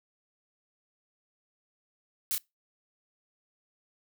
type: noise with echo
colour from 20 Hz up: blue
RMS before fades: -30 dBFS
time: 2.31-2.35 s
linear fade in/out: 0 ms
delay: 30 ms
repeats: 1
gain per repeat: -3 dB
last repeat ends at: 2.38 s
effects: noise-tail reverb RT60 0.2 s tail -23 dB re dry